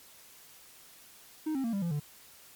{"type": "tone with pitch steps", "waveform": "triangle", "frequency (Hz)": [311.1, 267.7, 230.4, 198.26, 170.61, 146.82], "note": ["D#4", "C4", "A#3", "G3", "F3", "D3"], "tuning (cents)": [0, 40, -20, 20, -40, 0], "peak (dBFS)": -27, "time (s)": [1.46, 2], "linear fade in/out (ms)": 10, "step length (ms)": 90, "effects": ["white hiss -55 dBFS RMS until 2.55 s", "MP3 96 kbps"]}